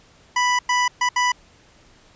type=tone bursts at uneven times; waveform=25% pulse; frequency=987.8 Hz; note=B5; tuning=in tune; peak=-13 dBFS; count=4; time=0.36-0.59 / 0.69-0.88 / 1.01-1.09 / 1.16-1.32 s; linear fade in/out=5 ms; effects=pink hiss -53 dBFS RMS until 2.15 s + resampled to 16000 Hz